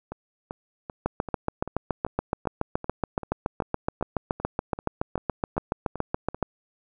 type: two click trains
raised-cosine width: 1 ms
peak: -20 / -10 dBFS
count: 17 / 39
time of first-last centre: 0.12-6.346 / 1.06-6.427 s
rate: 2.57 / 7.08 Hz
effects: none